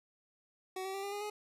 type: tone with pitch steps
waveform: 25% pulse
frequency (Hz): 375.4 / 383.7 / 392.2 / 401 / 409.8 / 418.9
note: F#4 / G4 / G4 / G4 / G#4 / G#4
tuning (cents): +25 / -37 / +1 / +39 / -23 / +15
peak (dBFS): -34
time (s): 0.76-1.3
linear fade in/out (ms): 5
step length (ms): 90
effects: resampled to 32000 Hz

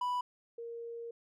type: tone pair in turn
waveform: triangle / sine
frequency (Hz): 987.8 / 466.2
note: B5 / A#4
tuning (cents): 0 / 0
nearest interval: octave + minor second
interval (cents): 1300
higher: first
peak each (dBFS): -29 / -40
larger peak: first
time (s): 0.01-0.21 / 0.58-1.11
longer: second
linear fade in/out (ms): 5
effects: none

